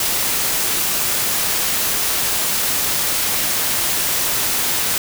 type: noise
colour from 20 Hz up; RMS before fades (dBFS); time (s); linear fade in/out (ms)
white; -19; 0-4.98; 2
effects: none